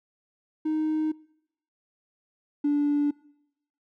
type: tone pair in turn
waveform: triangle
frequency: 311.1 / 290.7 Hz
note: D#4 / D4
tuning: 0 / -18 cents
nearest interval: minor second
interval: 118 cents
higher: first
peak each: -21 / -17 dBFS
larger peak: second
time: 0.65-1.12 / 2.64-3.11 s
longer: neither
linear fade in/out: 10 ms
effects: noise-tail reverb RT60 0.8 s tail -25 dB re dry + tanh soft clip ceiling -18 dBFS